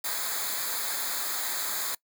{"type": "noise with comb filter", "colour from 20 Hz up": "white", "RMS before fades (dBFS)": -31, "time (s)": [0.04, 1.95], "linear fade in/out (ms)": 5, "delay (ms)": 0.35, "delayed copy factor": -0.85, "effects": ["noise-tail reverb RT60 0.1 s tail -23 dB re dry"]}